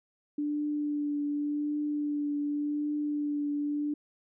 sine tone with vibrato, 293.7 Hz, D4, in tune, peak -28 dBFS, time 0.38-3.94 s, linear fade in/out 5 ms, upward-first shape triangle, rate 0.88 Hz, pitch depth 20 cents each way, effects none

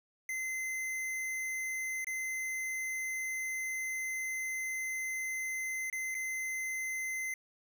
square tone with dropouts, 2062 Hz, C7, 26 cents flat, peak -35 dBFS, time 0.29-7.34 s, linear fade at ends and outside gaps 2 ms, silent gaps 2.045-2.069 / 5.9-5.927 / 6.145-6.149 s, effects none

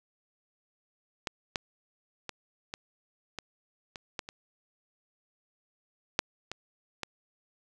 clicks, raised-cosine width 0.2 ms, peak -14 / -12 / -19 / -19 / -19 / -23 / -16 / -24 / -6 / -19 / -16 dBFS, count 11, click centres 1.272 / 1.558 / 2.293 / 2.739 / 3.387 / 3.958 / 4.192 / 4.289 / 6.191 / 6.516 / 7.033 s, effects none

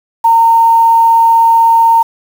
sine tone with quantisation, 916 Hz, A#5, 31 cents flat, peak -4 dBFS, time 0.24-2.03 s, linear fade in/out 10 ms, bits 5, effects none

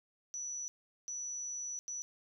sine tone bursts at uneven times, 5920 Hz, F#8, in tune, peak -38 dBFS, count 3, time 0.34-0.68 / 1.08-1.79 / 1.88-2.02 s, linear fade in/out 0 ms, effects none

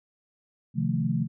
sine chord, F dominant seventh, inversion second, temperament equal, 130.81 / 155.56 / 174.61 / 220 Hz, C3 / Eb3 / F3 / A3, 0 / 0 / 0 / 0 cents, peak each -29 dBFS, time 0.74-1.28 s, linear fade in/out 50 ms, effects none

